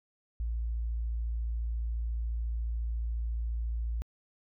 sine tone, 57.1 Hz, A#1, 35 cents flat, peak -29 dBFS, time 0.4-4.02 s, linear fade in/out 0 ms, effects tanh soft clip ceiling -25 dBFS

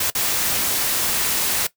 white noise with dropouts, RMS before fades -21 dBFS, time 0-1.67 s, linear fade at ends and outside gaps 5 ms, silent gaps 0.103-0.15 s, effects noise-tail reverb RT60 0.1 s tail -17 dB re dry

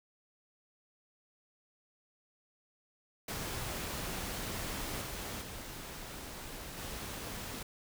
pink noise with level steps, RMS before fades -39 / -41 / -45 / -42 dBFS, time 3.28-7.63 s, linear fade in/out 5 ms, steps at 5.01 / 5.41 / 6.77 s, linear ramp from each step 10 ms, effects none

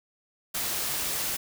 white noise, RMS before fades -30 dBFS, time 0.54-1.37 s, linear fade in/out 10 ms, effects none

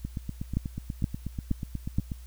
two click trains, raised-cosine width 5 ms, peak -20 / -13 dBFS, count 18 / 4, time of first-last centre 0.05-2.118 / 0.57-1.985 s, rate 8.22 / 2.12 Hz, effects added 60 Hz sine -42 dBFS peak until 2.26 s + white hiss -58 dBFS RMS until 2.26 s

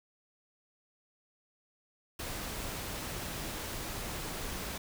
pink noise, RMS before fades -39 dBFS, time 2.19-4.78 s, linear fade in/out 5 ms, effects none

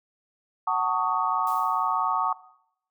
sine chord, D# half-diminished seventh, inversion first, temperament just, 746.7 / 896 / 1120.1 / 1244.5 Hz, F#5 / A5 / C#6 / D#6, +16 / +31 / +18 / 0 cents, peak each -29 / -27 / -26 / -29 dBFS, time 0.67-2.33 s, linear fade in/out 5 ms
blue noise with exponential decay, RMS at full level -42 dBFS, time 1.47-2.16 s, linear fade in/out 1 ms, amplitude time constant 150 ms
effects noise-tail reverb RT60 0.7 s tail -18 dB re dry

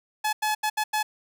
sawtooth tone bursts at uneven times, 855 Hz, A5, 50 cents flat, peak -19 dBFS, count 5, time 0.24-0.33 / 0.42-0.55 / 0.63-0.7 / 0.77-0.84 / 0.93-1.03 s, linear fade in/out 10 ms, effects none

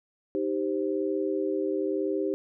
sine chord, C minor, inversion first, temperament equal, 311.1 / 392 / 523.3 Hz, Eb4 / G4 / C5, 0 / 0 / 0 cents, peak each -30 / -28 / -33 dBFS, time 0.35-2.34 s, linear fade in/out 0 ms, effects none

